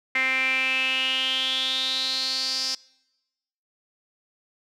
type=tone with band-pass filter sweep; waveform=sawtooth; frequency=261.6 Hz; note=C4; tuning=in tune; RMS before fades=-25 dBFS; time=0.15-2.75 s; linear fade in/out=5 ms; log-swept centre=2100 to 5100 Hz; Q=8.1; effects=noise-tail reverb RT60 1.0 s tail -25 dB re dry